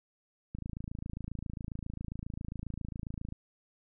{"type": "click train", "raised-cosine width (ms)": 5, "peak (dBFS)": -26, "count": 77, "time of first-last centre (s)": [0.55, 3.324], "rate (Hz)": 27.4, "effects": []}